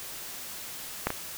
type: clicks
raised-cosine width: 0.5 ms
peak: -10 / -15 dBFS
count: 2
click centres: 1.07 / 1.104 s
effects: white hiss -40 dBFS RMS until 1.37 s

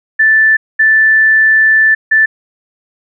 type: tone bursts at uneven times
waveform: sine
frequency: 1760 Hz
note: A6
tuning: in tune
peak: -5 dBFS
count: 3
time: 0.19-0.57 / 0.79-1.95 / 2.11-2.26 s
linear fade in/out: 10 ms
effects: none

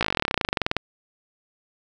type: slowing click train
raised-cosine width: 0.3 ms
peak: -5 dBFS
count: 25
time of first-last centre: 0.01-0.767 s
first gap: 17 ms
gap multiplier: 1.05
effects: none

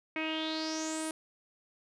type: tone with low-pass filter sweep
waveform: sawtooth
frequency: 316.1 Hz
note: D#4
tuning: 27 cents sharp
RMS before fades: -35 dBFS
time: 0.16-1.11 s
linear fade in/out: 2 ms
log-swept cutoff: 2300 to 10000 Hz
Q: 6.7
effects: none

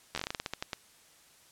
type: slowing click train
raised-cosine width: 0.2 ms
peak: -16 dBFS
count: 14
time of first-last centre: 0.15-0.732 s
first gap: 12 ms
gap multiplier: 1.2
effects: white hiss -60 dBFS RMS until 1.51 s + low-pass 11000 Hz 12 dB/octave

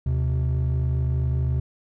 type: tone pair together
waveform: triangle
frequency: 75.9 / 128.13 Hz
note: D#2 / C3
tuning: -42 / -36 cents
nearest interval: major sixth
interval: 906 cents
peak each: -20 dBFS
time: 0.06-1.6 s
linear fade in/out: 5 ms
effects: tanh soft clip ceiling -15 dBFS

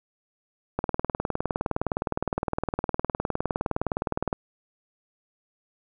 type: click train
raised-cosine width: 1 ms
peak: -11 dBFS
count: 70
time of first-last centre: 0.79-4.328 s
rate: 19.5 Hz
effects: none

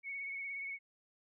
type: tone with vibrato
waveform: sine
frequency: 2217 Hz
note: C#7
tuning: in tune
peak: -39 dBFS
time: 0.03-0.79 s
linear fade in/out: 50 ms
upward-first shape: triangle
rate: 17 Hz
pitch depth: 34 cents each way
effects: none

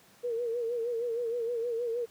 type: tone with vibrato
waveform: sine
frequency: 470 Hz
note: A#4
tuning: 14 cents sharp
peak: -29 dBFS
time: 0.23-2.06 s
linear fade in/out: 20 ms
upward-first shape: sine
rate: 6.4 Hz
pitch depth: 71 cents each way
effects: pink hiss -59 dBFS RMS until 2.1 s + high-pass 150 Hz 12 dB/octave

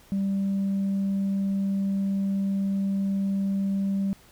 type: tone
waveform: sine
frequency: 196 Hz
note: G3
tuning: in tune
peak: -21 dBFS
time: 0.12-4.13 s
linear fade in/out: 0 ms
effects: tanh soft clip ceiling -21 dBFS + pink hiss -55 dBFS RMS until 4.31 s

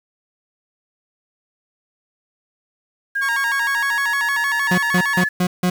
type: tone with pitch glide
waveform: sine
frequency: 1621 to 1717.4 Hz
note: G#6 to A6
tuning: -42 to -42 cents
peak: -18 dBFS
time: 3.15-5.29 s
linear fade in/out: 10 ms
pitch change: +100 cents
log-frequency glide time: 3.36-4.56 s
type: tone with vibrato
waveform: sawtooth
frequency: 1016 Hz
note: B5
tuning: 49 cents sharp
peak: -20 dBFS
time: 3.21-5.25 s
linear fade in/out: 20 ms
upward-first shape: square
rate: 6.5 Hz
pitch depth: 150 cents each way
type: tone bursts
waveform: 40% pulse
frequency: 180.4 Hz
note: F#3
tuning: 44 cents flat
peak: -14 dBFS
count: 5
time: 4.71-5.7 s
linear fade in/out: 5 ms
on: 70 ms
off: 160 ms
effects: 7-bit

